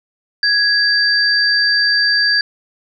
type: tone pair together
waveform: sine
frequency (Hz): 1661.2 / 4678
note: G#6 / D8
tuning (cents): 0 / -8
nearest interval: octave + tritone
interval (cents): 1792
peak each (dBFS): -14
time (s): 0.43-2.41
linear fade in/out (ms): 2
effects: none